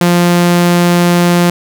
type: tone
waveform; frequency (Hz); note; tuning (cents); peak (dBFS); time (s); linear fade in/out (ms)
sawtooth; 174.61; F3; 0; -3; 0.01-1.5; 2
effects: none